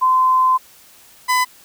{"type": "tone pair in turn", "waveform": ["sine", "30% pulse"], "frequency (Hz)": [1030, 1004.7], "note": ["C6", "B5"], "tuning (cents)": [-28, 29], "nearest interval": "unison", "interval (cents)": 43, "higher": "first", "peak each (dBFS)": -11, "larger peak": "neither", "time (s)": [[0.01, 0.58], [1.28, 1.45]], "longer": "first", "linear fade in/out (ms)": 20, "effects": ["white hiss -47 dBFS RMS until 1.64 s"]}